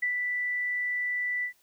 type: tone with ADSR envelope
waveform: sine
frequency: 1975.5 Hz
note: B6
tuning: in tune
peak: -24 dBFS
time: 0.02-1.53 s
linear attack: 10 ms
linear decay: 97 ms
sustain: -3 dB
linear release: 94 ms
effects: white hiss -66 dBFS RMS until 1.62 s